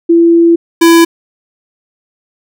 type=tone pair in turn; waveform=sine / square; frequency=336.8 / 333.9 Hz; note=E4 / E4; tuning=+37 / +22 cents; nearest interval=unison; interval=15 cents; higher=first; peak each=-3 dBFS; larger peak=neither; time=0.09-0.56 / 0.81-1.05 s; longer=first; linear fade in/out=10 ms; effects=none